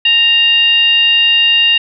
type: tone with frequency modulation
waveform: sine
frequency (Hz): 2800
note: F7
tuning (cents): +4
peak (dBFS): -7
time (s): 0.05-1.78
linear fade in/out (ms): 5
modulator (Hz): 951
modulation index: 0.53
effects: none